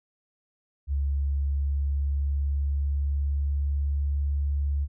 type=tone with pitch glide; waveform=sine; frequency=70 to 71.18 Hz; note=C#2 to C#2; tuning=+18 to +46 cents; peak=-23 dBFS; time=0.87-4.88 s; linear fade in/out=50 ms; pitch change=+28 cents; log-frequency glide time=1.12-4.27 s; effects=none